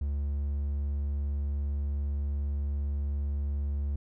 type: tone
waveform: triangle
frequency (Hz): 71.3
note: C#2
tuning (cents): +49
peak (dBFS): -26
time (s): 0.01-3.96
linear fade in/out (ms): 5
effects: none